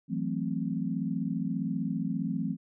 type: chord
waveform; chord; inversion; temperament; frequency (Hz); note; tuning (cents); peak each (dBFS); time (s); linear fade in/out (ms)
sine; F# half-diminished seventh; third; equal; 164.81 / 185 / 220 / 261.6; E3 / F#3 / A3 / C4; 0 / 0 / 0 / 0; -34; 0.08-2.57; 50
effects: none